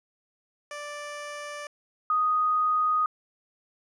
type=tone pair in turn; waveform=15% pulse / sine; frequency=587.3 / 1244.4 Hz; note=D5 / D#6; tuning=0 / 0 cents; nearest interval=octave + minor second; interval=1300 cents; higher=second; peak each=-29 / -21 dBFS; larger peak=second; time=0.71-1.67 / 2.1-3.06 s; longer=neither; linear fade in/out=2 ms; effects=resampled to 22050 Hz